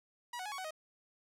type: tone with pitch steps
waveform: sawtooth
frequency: 965 / 740 / 839 / 1116 / 749 / 626 Hz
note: B5 / F#5 / G#5 / C#6 / F#5 / D#5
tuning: -40 / 0 / +17 / +11 / +21 / +10 cents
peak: -36 dBFS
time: 0.33-0.708 s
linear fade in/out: 5 ms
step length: 63 ms
effects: low-pass 12000 Hz 12 dB/octave + 13-bit